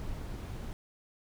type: noise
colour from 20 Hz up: brown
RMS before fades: -39 dBFS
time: 0-0.73 s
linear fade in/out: 0 ms
effects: none